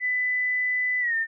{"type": "tone with pitch glide", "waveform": "sine", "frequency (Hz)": [1998, 1811.1], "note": ["B6", "A6"], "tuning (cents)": [20, 50], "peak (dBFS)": -22, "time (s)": [0, 1.27], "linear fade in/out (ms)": 50, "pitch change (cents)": -170, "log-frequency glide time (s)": [1, 1.15], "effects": []}